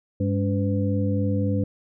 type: harmonic tone with a mistuned harmonic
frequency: 100.5 Hz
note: G2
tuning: 44 cents sharp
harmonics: 1 / 2 / 3 / 5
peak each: -23 / -26 / -28 / -30 dBFS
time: 0.2-1.64 s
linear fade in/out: 5 ms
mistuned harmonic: 3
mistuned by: -100 cents
effects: none